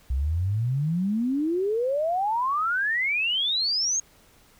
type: exponential sweep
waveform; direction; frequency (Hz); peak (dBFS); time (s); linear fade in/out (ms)
sine; up; 61.74 to 6630; -22; 0.1-4; 5
effects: pink hiss -57 dBFS RMS until 4.59 s